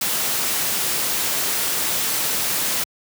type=noise; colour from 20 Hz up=white; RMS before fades=-22 dBFS; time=0.01-2.84 s; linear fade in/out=5 ms; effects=high-pass 100 Hz 12 dB/octave